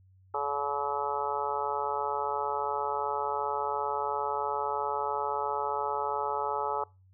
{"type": "harmonic tone", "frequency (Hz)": 142.9, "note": "D3", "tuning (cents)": -47, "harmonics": [3, 4, 5, 6, 7, 8, 9], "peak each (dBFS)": [-36, -38, -42, -32, -39, -39, -36], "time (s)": [0.34, 6.84], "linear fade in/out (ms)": 5, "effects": ["noise-tail reverb RT60 0.3 s tail -26 dB re dry", "added 94 Hz sine -57 dBFS peak until 7.13 s"]}